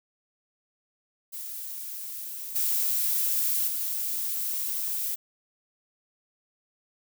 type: noise with level steps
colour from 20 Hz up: violet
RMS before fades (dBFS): -37 / -26 / -30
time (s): 1.32-5.16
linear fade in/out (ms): 20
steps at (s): 2.55 / 3.67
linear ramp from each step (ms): 10
effects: none